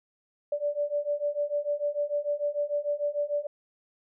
sine beating tone pair, 580 / 586.7 Hz, D5 / D5, -22 / -2 cents, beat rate 6.7 Hz, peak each -30 / -29 dBFS, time 0.52-3.47 s, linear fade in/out 5 ms, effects none

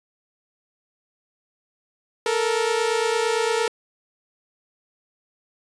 sawtooth tone pair together, 440 / 468.8 Hz, A4 / A#4, 0 / +10 cents, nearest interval minor second, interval 110 cents, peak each -19 / -19 dBFS, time 2.26-3.68 s, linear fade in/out 2 ms, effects resampled to 22050 Hz

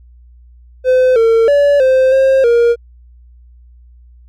triangle tone with pitch steps, 511 / 454.3 / 573 / 521 / 533 / 471.3 Hz, C5 / A#4 / D5 / C5 / C5 / A#4, -41 / -45 / -43 / -7 / +32 / +19 cents, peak -5 dBFS, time 0.84-2.76 s, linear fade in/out 50 ms, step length 320 ms, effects added 60 Hz sine -39 dBFS peak until 4.28 s

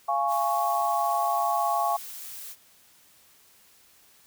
sine chord, Db major, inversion first, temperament just, 693 / 831.5 / 1108.7 Hz, F5 / Ab5 / Db6, -14 / +2 / 0 cents, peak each -27 dBFS, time 0.08-1.97 s, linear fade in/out 10 ms
blue noise, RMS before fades -40 dBFS, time 0.27-2.56 s, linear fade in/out 50 ms
effects white hiss -58 dBFS RMS until 4.26 s

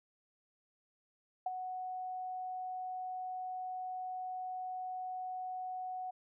sine tone with ADSR envelope, 740 Hz, F#5, in tune, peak -30 dBFS, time 1.46-6.11 s, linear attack 5 ms, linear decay 25 ms, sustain -8 dB, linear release 11 ms, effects none

